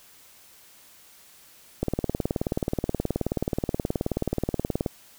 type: click train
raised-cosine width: 2 ms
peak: -11 dBFS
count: 58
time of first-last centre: 1.83-4.862 s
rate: 18.8 Hz
effects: white hiss -53 dBFS RMS until 5.18 s